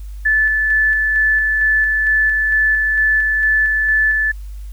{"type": "tone with tremolo", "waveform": "sine", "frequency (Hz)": 1742, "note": "A6", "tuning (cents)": -18, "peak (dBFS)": -11, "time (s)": [0.25, 4.32], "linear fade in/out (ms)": 10, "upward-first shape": "square", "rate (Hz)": 2.2, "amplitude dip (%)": 25, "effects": ["added 50 Hz sine -27 dBFS peak until 4.72 s", "white hiss -52 dBFS RMS until 4.72 s"]}